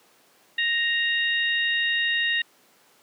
harmonic tone, 932.3 Hz, A#5, in tune, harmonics 2 / 3 / 4, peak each -23 / -27 / -29 dBFS, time 0.58-2.42 s, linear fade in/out 5 ms, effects pink hiss -58 dBFS RMS until 3.02 s + high-pass 300 Hz 12 dB/octave

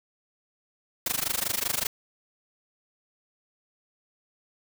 white noise with amplitude modulation, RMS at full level -25 dBFS, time 1.06-1.87 s, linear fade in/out 2 ms, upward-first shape sine, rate 25.2 Hz, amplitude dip 95%, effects none

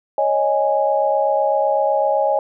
sine chord, C# suspended second, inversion none, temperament equal with one note detuned, 554.4 / 622.3 / 828.2 Hz, C#5 / D#5 / G#5, 0 / 0 / -5 cents, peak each -19 dBFS, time 0.18-2.39 s, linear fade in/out 2 ms, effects none

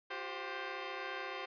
10% pulse chord, F suspended second, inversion none, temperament equal with one note detuned, 357.6 / 392 / 523.3 Hz, F4 / G4 / C5, +41 / 0 / 0 cents, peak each -38 / -35 / -35 dBFS, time 0.1-1.46 s, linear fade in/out 10 ms, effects resampled to 11025 Hz

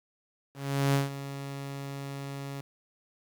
sawtooth tone with ADSR envelope, 138.9 Hz, C#3, 4 cents sharp, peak -18 dBFS, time 0.54-2.61 s, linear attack 400 ms, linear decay 150 ms, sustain -14 dB, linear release 3 ms, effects 9-bit

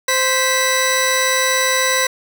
15% pulse tone pair together, 521 / 1967 Hz, C5 / B6, -7 / -7 cents, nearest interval octave + major seventh, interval 2300 cents, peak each -11 dBFS, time 0.08-2.07 s, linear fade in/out 5 ms, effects none

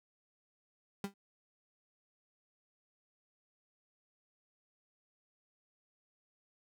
35% pulse tone with exponential decay, 198.6 Hz, G3, 23 cents sharp, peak -31 dBFS, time 1.04-1.14 s, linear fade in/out 2 ms, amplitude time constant 20 ms, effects none

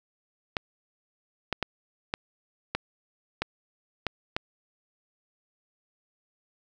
clicks, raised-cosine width 0.3 ms, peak -11 dBFS, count 8, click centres 0.568 / 1.527 / 1.627 / 2.139 / 2.75 / 3.42 / 4.067 / 4.365 s, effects none

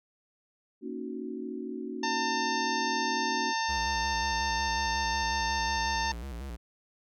sine chord, D# minor seventh, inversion second, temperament equal, 233.1 / 277.2 / 311.1 / 370 Hz, A#3 / C#4 / D#4 / F#4, 0 / 0 / 0 / 0 cents, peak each -39 / -39 / -42 / -39 dBFS, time 0.81-3.54 s, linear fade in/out 50 ms
harmonic tone, 900 Hz, A5, 39 cents sharp, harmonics 1 / 2 / 3 / 4 / 5 / 6 / 7, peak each -30 / -34 / -39 / -40 / -40 / -38 / -41 dBFS, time 2.03-6.12 s, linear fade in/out 5 ms
square tone with vibrato, 62.9 Hz, B1, 32 cents sharp, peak -37 dBFS, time 3.68-6.57 s, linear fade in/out 20 ms, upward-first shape square, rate 5.5 Hz, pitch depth 140 cents each way
effects none

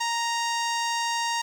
sawtooth tone with low-pass filter, 932.3 Hz, A#5, in tune, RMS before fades -27 dBFS, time 0-1.42 s, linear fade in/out 10 ms, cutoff 6500 Hz, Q 2, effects 8-bit

